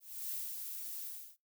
violet noise with ADSR envelope, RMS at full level -39 dBFS, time 0-1.37 s, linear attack 320 ms, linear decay 200 ms, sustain -4 dB, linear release 310 ms, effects noise-tail reverb RT60 0.2 s tail -23 dB re dry

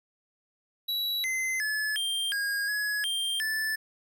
square tone with pitch steps, 3915 / 2060 / 1719 / 3180 / 1631 / 1685 / 3179 / 1752 Hz, B7 / C7 / A6 / G7 / G#6 / G#6 / G7 / A6, -16 / -28 / -41 / +24 / -32 / +25 / +24 / -8 cents, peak -28 dBFS, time 0.88-3.76 s, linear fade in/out 10 ms, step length 360 ms, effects none

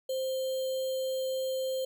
sine tone with sample-and-hold, 523.3 Hz, C5, in tune, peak -29 dBFS, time 0.09-1.85 s, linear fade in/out 5 ms, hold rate 3675 Hz, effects none

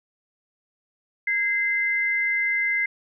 sine tone pair together, 1643 / 2068 Hz, G#6 / C7, -19 / -21 cents, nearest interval major third, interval 398 cents, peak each -29 / -21 dBFS, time 1.27-2.86 s, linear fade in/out 5 ms, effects none

